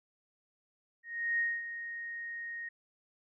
sine tone with ADSR envelope, 1864.7 Hz, A#6, in tune, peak -27 dBFS, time 1.03-2.69 s, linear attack 360 ms, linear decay 230 ms, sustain -11 dB, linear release 7 ms, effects none

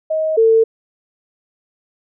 sine tone pair in turn, 630 / 449.1 Hz, D#5 / A4, +21 / +35 cents, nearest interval tritone, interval 586 cents, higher first, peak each -15 / -8 dBFS, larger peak second, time 0.1-0.37 / 0.37-0.64 s, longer neither, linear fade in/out 10 ms, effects none

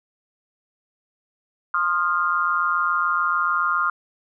sine tone cluster, 1059 / 1233 / 1400 Hz, C6 / D#6 / F6, +21 / -16 / +4 cents, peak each -26 / -22 / -22 dBFS, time 1.74-3.9 s, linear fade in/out 2 ms, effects none

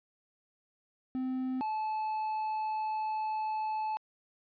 triangle tone pair in turn, 258.3 / 866.4 Hz, C4 / A5, -22 / -27 cents, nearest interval octave + major sixth, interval 2095 cents, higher second, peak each -29 / -29 dBFS, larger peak neither, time 1.15-1.61 / 1.61-3.97 s, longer second, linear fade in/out 0 ms, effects resampled to 11025 Hz

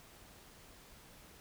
silence, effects pink hiss -58 dBFS RMS until 1.4 s

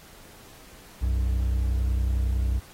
triangle tone pair together, 62.3 / 93.34 Hz, B1 / F#2, +16 / +16 cents, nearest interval perfect fifth, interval 700 cents, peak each -20 / -30 dBFS, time 1.01-2.6 s, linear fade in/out 20 ms, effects pink hiss -50 dBFS RMS until 2.73 s + AAC 48 kbps

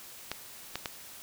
clicks, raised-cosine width 0.2 ms, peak -15 dBFS, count 3, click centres 0.316 / 0.756 / 0.858 s, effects white hiss -48 dBFS RMS until 1.22 s

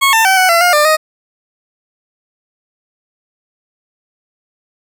20% pulse tone with pitch steps, 1097 / 895 / 765 / 744 / 677 / 711 / 597 / 624 Hz, C#6 / A5 / G5 / F#5 / E5 / F5 / D5 / D#5, -18 / +29 / -42 / +9 / +46 / +31 / +28 / +5 cents, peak -3 dBFS, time 0.01-0.97 s, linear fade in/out 20 ms, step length 120 ms, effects none

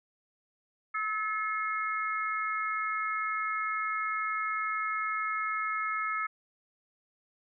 harmonic tone, 431.1 Hz, A4, 35 cents flat, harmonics 3 / 4 / 5, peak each -31 / -38 / -35 dBFS, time 0.94-6.27 s, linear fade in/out 10 ms, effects none

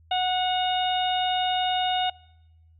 harmonic tone with a mistuned harmonic, 735 Hz, F#5, 12 cents flat, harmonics 1 / 2 / 3 / 4 / 5, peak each -23 / -36 / -38 / -29 / -31 dBFS, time 0.11-2.1 s, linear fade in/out 5 ms, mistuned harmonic 4, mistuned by -38 cents, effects noise-tail reverb RT60 1.0 s tail -25 dB re dry + added 81 Hz sine -53 dBFS peak until 2.79 s

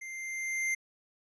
square tone with level ramp, 2093 Hz, C7, in tune, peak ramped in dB -41 to -28 dBFS, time 0.01-0.75 s, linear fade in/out 10 ms, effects resampled to 22050 Hz

